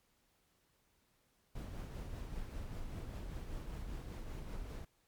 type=noise with tremolo; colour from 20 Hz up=brown; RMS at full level=-42 dBFS; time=1.55-4.85 s; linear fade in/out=5 ms; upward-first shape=triangle; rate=5.1 Hz; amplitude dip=40%; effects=pink hiss -75 dBFS RMS until 5.07 s + MP3 96 kbps